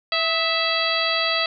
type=harmonic tone with a mistuned harmonic; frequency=659.3 Hz; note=E5; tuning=in tune; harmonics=1 / 2 / 3 / 4 / 5 / 6 / 7; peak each=-27 / -27 / -27 / -27 / -27 / -27 / -27 dBFS; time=0.12-1.46 s; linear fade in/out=2 ms; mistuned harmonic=2; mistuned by=-48 cents; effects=none